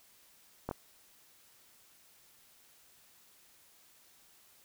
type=clicks; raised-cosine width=1 ms; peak=-21 / -22 dBFS; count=2; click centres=0.69 / 0.712 s; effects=white hiss -63 dBFS RMS until 4.64 s